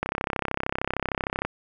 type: click train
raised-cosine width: 0.5 ms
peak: -10 dBFS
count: 48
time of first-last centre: 0.03-1.45 s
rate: 33.1 Hz
effects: none